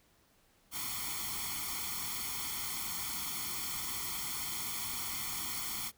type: noise with comb filter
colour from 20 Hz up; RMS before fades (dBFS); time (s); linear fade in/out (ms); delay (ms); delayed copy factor
white; -38; 0.71-5.92; 50; 0.91; +1
effects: pink hiss -68 dBFS RMS until 5.97 s